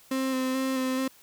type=tone with vibrato; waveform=35% pulse; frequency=261.6 Hz; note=C4; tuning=in tune; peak=-24 dBFS; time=0.11-1.08 s; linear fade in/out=5 ms; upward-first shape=square; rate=2.3 Hz; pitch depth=16 cents each way; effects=white hiss -56 dBFS RMS until 1.22 s